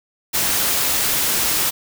white noise, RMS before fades -19 dBFS, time 0.33-1.71 s, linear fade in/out 20 ms, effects none

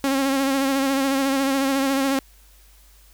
sawtooth tone with vibrato, 271.7 Hz, C#4, 35 cents flat, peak -15 dBFS, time 0.04-2.19 s, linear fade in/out 0 ms, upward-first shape sine, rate 14 Hz, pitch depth 38 cents each way, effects added 50 Hz sine -50 dBFS peak until 3.13 s + white hiss -55 dBFS RMS until 3.13 s

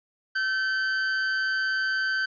45% pulse tone with amplitude modulation, 1541 Hz, G6, 30 cents flat, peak -22 dBFS, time 0.35-2.26 s, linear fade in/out 10 ms, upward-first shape sine, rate 200 Hz, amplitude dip 40%, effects resampled to 11025 Hz

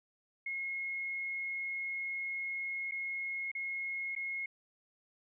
sine tone with dropouts, 2162 Hz, C#7, 44 cents flat, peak -35 dBFS, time 0.46-4.46 s, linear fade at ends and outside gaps 5 ms, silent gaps 2.912-2.919 / 3.516-3.55 / 4.152-4.162 s, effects none

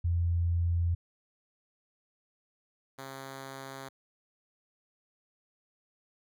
sine / 5% pulse tone pair in turn, 85.6 / 134.98 Hz, F2 / C#3, -34 / -46 cents, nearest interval minor sixth, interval 788 cents, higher second, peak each -25 / -30 dBFS, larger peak first, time 0.04-0.95 / 2.98-3.89 s, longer neither, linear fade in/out 10 ms, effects none

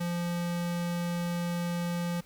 square tone, 173.2 Hz, F3, 14 cents flat, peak -30 dBFS, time 0-2.21 s, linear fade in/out 10 ms, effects pink hiss -58 dBFS RMS until 2.25 s

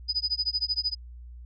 sine tone with tremolo, 4978 Hz, D#8, in tune, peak -22 dBFS, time 0.08-0.95 s, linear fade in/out 20 ms, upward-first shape sine, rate 13 Hz, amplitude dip 100%, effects added 60 Hz sine -41 dBFS peak until 1.45 s

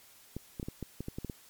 clicks, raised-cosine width 3 ms, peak -24 dBFS, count 10, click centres 0.366 / 0.598 / 0.629 / 0.685 / 0.827 / 1.006 / 1.084 / 1.185 / 1.247 / 1.298 s, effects white hiss -58 dBFS RMS until 1.49 s + MP3 96 kbps

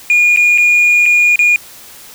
sine tone with dropouts, 2434 Hz, D#7, 39 cents flat, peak -4 dBFS, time 0.1-1.56 s, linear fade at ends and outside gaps 1 ms, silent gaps 0.362-0.372 / 0.577-0.582 / 1.057-1.061 / 1.358-1.391 s, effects tanh soft clip ceiling -5 dBFS + white hiss -36 dBFS RMS until 2.14 s

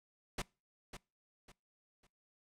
pink noise with echo, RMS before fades -38 dBFS, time 0.38-0.42 s, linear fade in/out 5 ms, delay 550 ms, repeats 3, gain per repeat -10 dB, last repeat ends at 2.07 s, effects noise-tail reverb RT60 0.3 s tail -24 dB re dry + low-pass 9000 Hz 12 dB/octave

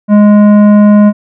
sine tone with tanh clipping, 207.7 Hz, G#3, in tune, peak -3 dBFS, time 0.08-1.13 s, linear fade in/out 50 ms, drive 12 dB, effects none

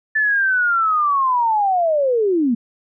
sine linear sweep, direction down, 1760 to 220.6 Hz, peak -14 dBFS, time 0.15-2.55 s, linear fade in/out 10 ms, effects none

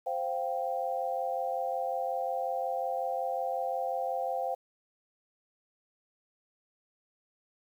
sine chord, C suspended fourth, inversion none, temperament equal, 523.3 / 698.5 / 784 Hz, C5 / F5 / G5, 0 / 0 / 0 cents, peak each -34 dBFS, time 0.06-4.55 s, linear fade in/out 10 ms, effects 10-bit

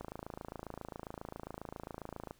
click train, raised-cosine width 1 ms, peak -28 dBFS, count 64, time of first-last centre 0.01-2.309 s, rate 27.4 Hz, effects pink hiss -67 dBFS RMS until 2.39 s

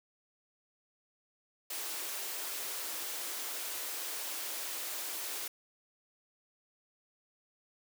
white high-pass noise, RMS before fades -39 dBFS, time 1.7-5.48 s, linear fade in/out 5 ms, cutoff 290 Hz, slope 48 dB/octave, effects none

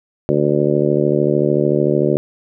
harmonic tone, 73.42 Hz, D2, in tune, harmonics 2 / 3 / 4 / 5 / 6 / 7 / 8, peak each -20 / -22 / -21 / -17 / -22 / -22 / -22 dBFS, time 0.29-2.17 s, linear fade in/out 0 ms, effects none

